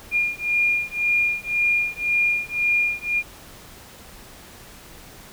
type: beating tone pair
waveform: sine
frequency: 2416 / 2417.9 Hz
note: D7 / D7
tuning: +48 / +50 cents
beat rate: 1.9 Hz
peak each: -22 dBFS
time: 0.11-3.23 s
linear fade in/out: 50 ms
effects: pink hiss -44 dBFS RMS until 5.32 s